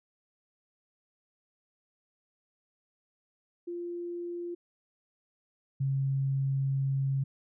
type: tone pair in turn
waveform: sine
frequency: 347.2 / 136.01 Hz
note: F4 / C#3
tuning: -10 / -33 cents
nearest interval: octave + major third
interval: 1623 cents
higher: first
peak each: -34 / -26 dBFS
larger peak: second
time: 3.67-4.55 / 5.8-7.24 s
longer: second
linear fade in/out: 10 ms
effects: none